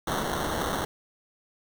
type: noise with sample-and-hold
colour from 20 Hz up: white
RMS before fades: -29 dBFS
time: 0.07-0.85 s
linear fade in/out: 5 ms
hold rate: 2450 Hz
effects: none